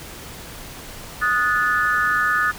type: tone cluster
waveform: sine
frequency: 1241 / 1464 / 1741 Hz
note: D#6 / F#6 / A6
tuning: -5 / -19 / -19 cents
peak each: -21 dBFS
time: 1.21-2.52 s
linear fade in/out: 20 ms
effects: pink hiss -37 dBFS RMS until 2.58 s